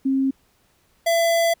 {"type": "tone pair in turn", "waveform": ["sine", "square"], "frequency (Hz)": [268.1, 671.1], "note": ["C4", "E5"], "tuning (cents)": [42, 31], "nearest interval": "octave + major third", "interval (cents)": 1589, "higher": "second", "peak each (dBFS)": -17, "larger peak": "neither", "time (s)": [[0.05, 0.31], [1.06, 1.54]], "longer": "second", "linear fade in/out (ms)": 10, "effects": ["pink hiss -62 dBFS RMS until 1.6 s"]}